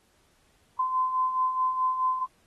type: beating tone pair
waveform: sine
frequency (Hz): 1024 / 1028.7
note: C6 / C6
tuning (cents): -38 / -30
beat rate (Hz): 4.7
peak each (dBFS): -32 / -24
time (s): 0.79-2.26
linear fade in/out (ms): 10
effects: pink hiss -66 dBFS RMS until 2.46 s + AAC 32 kbps